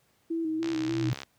sine tone with vibrato, 323.1 Hz, E4, 35 cents flat, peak -27 dBFS, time 0.3-1.1 s, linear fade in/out 10 ms, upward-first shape square, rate 3.4 Hz, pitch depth 36 cents each way
sine tone with exponential growth, 123.47 Hz, B2, in tune, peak -23 dBFS, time 0.44-1.13 s, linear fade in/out 0 ms, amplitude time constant 150 ms
click train, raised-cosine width 0.2 ms, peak -20 dBFS, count 42, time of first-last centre 0.63-1.233 s, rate 68 Hz
effects pink hiss -68 dBFS RMS until 1.38 s + high-pass 80 Hz 12 dB/octave

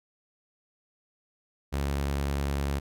sawtooth tone with vibrato, 70 Hz, C#2, 18 cents sharp, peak -23 dBFS, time 1.72-2.8 s, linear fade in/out 20 ms, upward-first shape sine, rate 20 Hz, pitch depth 47 cents each way, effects none

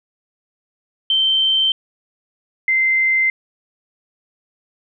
sine tone pair in turn, 3113 / 2078 Hz, G7 / C7, -13 / -12 cents, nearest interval perfect fifth, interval 699 cents, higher first, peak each -13 dBFS, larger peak neither, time 1.1-1.72 / 2.68-3.3 s, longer neither, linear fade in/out 2 ms, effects none

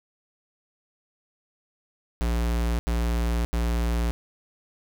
square tone bursts, 58.27 Hz, A#1, in tune, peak -23 dBFS, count 3, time 2.21-4.11 s, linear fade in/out 0 ms, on 580 ms, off 80 ms, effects none

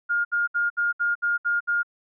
sine tone bursts, 1416 Hz, F6, 23 cents sharp, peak -20 dBFS, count 8, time 0.09-1.832 s, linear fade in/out 20 ms, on 160 ms, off 66 ms, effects none

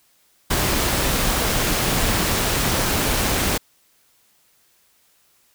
pink noise with amplitude modulation, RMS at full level -19 dBFS, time 0.5-3.58 s, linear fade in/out 10 ms, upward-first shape sine, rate 199 Hz, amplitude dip 30%, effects white hiss -60 dBFS RMS until 5.54 s

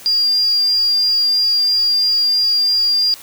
sine tone, 4801 Hz, D8, 37 cents sharp, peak -12 dBFS, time 0.06-3.14 s, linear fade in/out 0 ms, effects white hiss -38 dBFS RMS until 3.22 s + high-pass 60 Hz 12 dB/octave

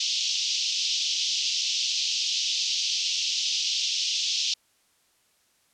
white band-pass noise, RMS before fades -27 dBFS, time 0-4.54 s, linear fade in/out 5 ms, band 2800 to 6000 Hz, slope 48 dB/octave, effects white hiss -66 dBFS RMS until 5.73 s + low-pass 11000 Hz 12 dB/octave

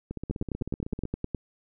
two click trains, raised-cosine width 3 ms, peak -21 / -16 dBFS, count 16 / 11, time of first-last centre 0.11-1.053 / 0.31-1.347 s, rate 15.9 / 9.64 Hz, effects none

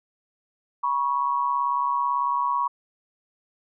sine tone pair together, 970.6 / 1108.7 Hz, B5 / C#6, -30 / 0 cents, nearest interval major second, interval 230 cents, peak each -24 dBFS, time 0.83-2.68 s, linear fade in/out 10 ms, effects none

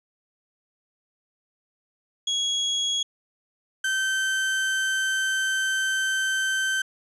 35% pulse tone pair in turn, 3322 / 1548.4 Hz, G#7 / G6, 0 / -22 cents, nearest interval octave + minor second, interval 1322 cents, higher first, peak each -21 dBFS, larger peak neither, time 2.27-3.03 / 3.84-6.82 s, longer second, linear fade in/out 5 ms, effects resampled to 24000 Hz

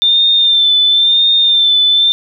sine tone with vibrato, 3580 Hz, A7, 29 cents sharp, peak -7 dBFS, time 0.02-2.12 s, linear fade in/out 0 ms, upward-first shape sine, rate 0.97 Hz, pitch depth 38 cents each way, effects none

